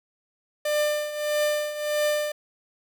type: tone with tremolo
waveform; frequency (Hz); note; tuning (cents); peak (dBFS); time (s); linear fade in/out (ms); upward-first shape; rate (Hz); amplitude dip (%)
45% pulse; 597; D5; +28; -20; 0.65-2.32; 5; triangle; 1.6; 75
effects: none